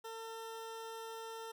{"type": "tone", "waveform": "20% pulse", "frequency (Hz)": 450.9, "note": "A4", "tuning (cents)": 42, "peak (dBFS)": -39, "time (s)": [0.04, 1.52], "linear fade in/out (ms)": 10, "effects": []}